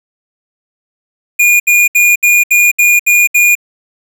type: tone bursts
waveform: square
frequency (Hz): 2432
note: D#7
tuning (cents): -40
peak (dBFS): -6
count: 8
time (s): 1.39-3.553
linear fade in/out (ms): 10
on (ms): 210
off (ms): 69
effects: none